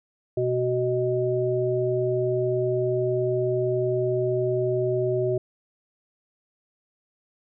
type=harmonic tone; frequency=124.6 Hz; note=B2; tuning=16 cents sharp; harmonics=1 / 3 / 5; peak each=-28 / -23 / -28 dBFS; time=0.37-5.38 s; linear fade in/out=5 ms; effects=none